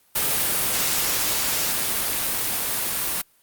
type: noise with level ramp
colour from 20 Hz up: white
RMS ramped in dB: -22 to -25 dBFS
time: 0.15-3.22 s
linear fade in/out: 10 ms
effects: white hiss -60 dBFS RMS until 3.42 s + Opus 32 kbps